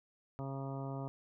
harmonic tone with a mistuned harmonic, 136.1 Hz, C#3, 31 cents flat, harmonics 1 / 2 / 3 / 4 / 5 / 6 / 7 / 8 / 9, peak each -40 / -45 / -49 / -50 / -48 / -56 / -51 / -59 / -54 dBFS, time 0.39-1.08 s, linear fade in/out 0 ms, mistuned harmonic 8, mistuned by +21 cents, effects none

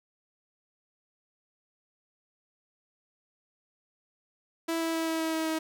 sawtooth tone with pitch steps, 329.6 / 327.7 / 325.8 / 323.9 / 322.1 / 320.2 / 318.4 Hz, E4 / E4 / E4 / E4 / E4 / D#4 / D#4, 0 / -10 / -20 / -30 / -40 / +50 / +40 cents, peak -24 dBFS, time 4.68-5.59 s, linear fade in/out 10 ms, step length 130 ms, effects none

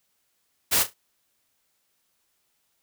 white noise with echo, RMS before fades -21 dBFS, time 0.71-0.84 s, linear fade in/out 20 ms, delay 34 ms, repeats 3, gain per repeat -12 dB, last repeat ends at 0.942 s, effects white hiss -72 dBFS RMS until 2.82 s

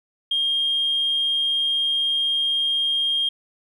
sine tone, 3222 Hz, G7, 47 cents sharp, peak -18 dBFS, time 0.31-3.29 s, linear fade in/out 5 ms, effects tanh soft clip ceiling -14 dBFS + 10-bit

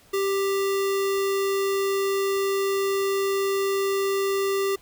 sine tone with sample-and-hold, 392 Hz, G4, in tune, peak -21 dBFS, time 0.13-4.76 s, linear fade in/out 10 ms, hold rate 1575 Hz, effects pink hiss -55 dBFS RMS until 4.81 s

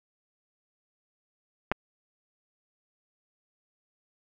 clicks, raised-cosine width 0.5 ms, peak -9 / -19 dBFS, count 2, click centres 1.716 / 1.721 s, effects none

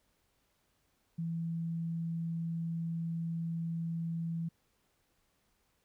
sine tone, 166 Hz, E3, 12 cents sharp, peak -33 dBFS, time 1.18-4.49 s, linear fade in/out 10 ms, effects pink hiss -75 dBFS RMS until 5.84 s

